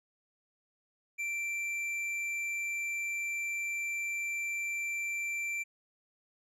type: tone with tanh clipping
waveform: triangle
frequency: 2349 Hz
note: D7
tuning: in tune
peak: -34 dBFS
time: 1.18-5.64 s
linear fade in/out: 20 ms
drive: 12 dB
effects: none